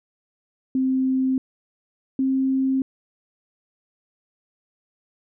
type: tone pair in turn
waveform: sine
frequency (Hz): 261.6 / 265.4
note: C4 / C4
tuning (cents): 0 / +25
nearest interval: unison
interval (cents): 25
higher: second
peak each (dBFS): -18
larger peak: neither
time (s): 0.75-1.38 / 2.19-2.82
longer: neither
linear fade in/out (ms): 2
effects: none